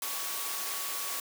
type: tone in noise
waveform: sine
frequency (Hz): 1125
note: C#6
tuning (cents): +25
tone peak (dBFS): -45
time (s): 0.02-1.2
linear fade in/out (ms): 2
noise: white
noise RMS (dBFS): -35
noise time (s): 0.02-1.2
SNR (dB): -13
effects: high-pass 400 Hz 12 dB/octave